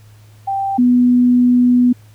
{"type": "tone pair in turn", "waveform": "sine", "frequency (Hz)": [784, 246.4], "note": ["G5", "B3"], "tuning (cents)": [0, -4], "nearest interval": "octave + minor sixth", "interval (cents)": 2004, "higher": "first", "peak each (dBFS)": [-16, -8], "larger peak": "second", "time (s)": [[0.47, 0.78], [0.78, 1.93]], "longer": "second", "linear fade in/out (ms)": 10, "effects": ["added 106 Hz sine -41 dBFS peak until 2.14 s", "pink hiss -52 dBFS RMS until 2.14 s"]}